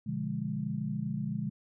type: chord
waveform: sine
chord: B diminished seventh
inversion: none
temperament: equal with one note detuned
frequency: 122.12 / 146.83 / 174.61 / 207.7 Hz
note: B2 / D3 / F3 / Ab3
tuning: -19 / 0 / 0 / 0 cents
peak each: -39 / -36 / -38 / -35 dBFS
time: 0.06-1.5 s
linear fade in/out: 10 ms
effects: none